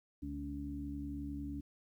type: harmonic tone with a mistuned harmonic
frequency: 71.1 Hz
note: C#2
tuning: 45 cents sharp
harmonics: 1 / 2 / 3 / 4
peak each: -44 / -50 / -50 / -41 dBFS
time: 0.22-1.61 s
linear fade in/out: 10 ms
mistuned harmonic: 2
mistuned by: +33 cents
effects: 12-bit